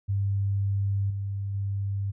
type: tone with level steps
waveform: sine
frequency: 99.2 Hz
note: G2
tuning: 21 cents sharp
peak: -23 / -28 / -26 dBFS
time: 0.08-2.12 s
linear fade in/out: 20 ms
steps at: 1.1 / 1.54 s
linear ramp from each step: 5 ms
effects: none